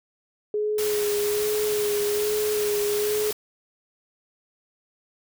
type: tone with vibrato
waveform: sine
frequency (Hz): 418.8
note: G#4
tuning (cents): +15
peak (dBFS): -22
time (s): 0.54-3.31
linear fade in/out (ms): 2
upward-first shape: sine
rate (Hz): 1.2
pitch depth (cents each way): 22
type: noise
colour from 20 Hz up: white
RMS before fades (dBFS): -31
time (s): 0.78-3.33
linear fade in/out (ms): 5
effects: none